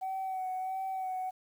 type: tone with vibrato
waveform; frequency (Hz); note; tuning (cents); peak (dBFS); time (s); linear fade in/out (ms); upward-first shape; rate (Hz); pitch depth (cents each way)
sine; 755; F#5; +35; -31; 0.01-1.31; 20; sine; 1.5; 25
effects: tanh soft clip ceiling -30 dBFS + 10-bit

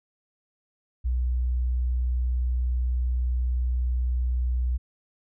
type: tone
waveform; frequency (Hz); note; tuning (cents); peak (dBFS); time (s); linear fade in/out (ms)
sine; 61.74; B1; 0; -22; 1.04-4.78; 20
effects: none

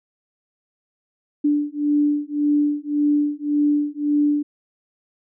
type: beating tone pair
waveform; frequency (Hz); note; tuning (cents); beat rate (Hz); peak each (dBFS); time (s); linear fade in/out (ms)
sine; 292.6 / 294.4; D4 / D4; -6 / +4; 1.8; -20; 1.44-4.43; 10
effects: none

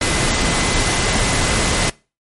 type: tone in noise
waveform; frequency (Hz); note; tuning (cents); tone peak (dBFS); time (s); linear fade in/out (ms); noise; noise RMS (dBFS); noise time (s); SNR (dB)
sine; 2032; B6; +49; -27; 0.01-1.9; 5; pink; -17; 0.01-1.9; -13
effects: noise-tail reverb RT60 0.3 s tail -22 dB re dry + MP3 48 kbps

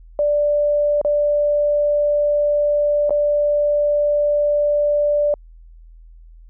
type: tone with dropouts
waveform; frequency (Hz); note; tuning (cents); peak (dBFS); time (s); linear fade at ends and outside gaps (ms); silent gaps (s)
sine; 587.3; D5; 0; -14; 0.19-5.34; 1; 1.014-1.048 / 3.095-3.106
effects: added 41 Hz sine -40 dBFS peak until 6.49 s

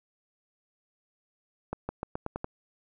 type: accelerating click train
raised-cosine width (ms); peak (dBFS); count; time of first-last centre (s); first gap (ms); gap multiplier
1; -18; 7; 1.73-2.444; 160; 0.88
effects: none

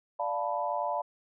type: chord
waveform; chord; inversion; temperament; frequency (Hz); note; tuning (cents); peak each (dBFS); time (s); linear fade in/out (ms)
sine; B half-diminished seventh; first; equal; 587.3 / 698.5 / 880 / 987.8; D5 / F5 / A5 / B5; 0 / 0 / 0 / 0; -34; 0.19-1.02; 10
effects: none

